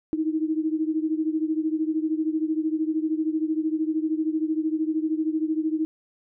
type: beating tone pair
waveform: sine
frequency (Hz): 311.1 / 324.1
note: D#4 / E4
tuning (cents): 0 / -29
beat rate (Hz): 13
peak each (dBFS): -24 / -27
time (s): 0.13-5.85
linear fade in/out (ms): 0
effects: none